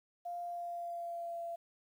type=tone with pitch glide; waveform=sine; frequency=698.5 to 680.2 Hz; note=F5 to F5; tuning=0 to -46 cents; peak=-38 dBFS; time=0.25-1.56 s; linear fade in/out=10 ms; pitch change=-46 cents; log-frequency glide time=0.41-1.4 s; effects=11-bit